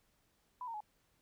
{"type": "tone with pitch steps", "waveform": "sine", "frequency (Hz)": [995, 917.7, 846.4], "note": ["B5", "A#5", "G#5"], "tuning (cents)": [13, -27, 33], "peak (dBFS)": -40, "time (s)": [0.61, 0.805], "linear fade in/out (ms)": 2, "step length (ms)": 65, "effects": ["pink hiss -75 dBFS RMS until 1.21 s"]}